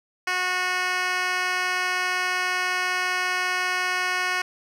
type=tone with band-pass filter; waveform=10% pulse; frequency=365.1 Hz; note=F#4; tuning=23 cents flat; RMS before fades=-25 dBFS; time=0.27-4.42 s; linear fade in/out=5 ms; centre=2500 Hz; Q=0.76; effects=none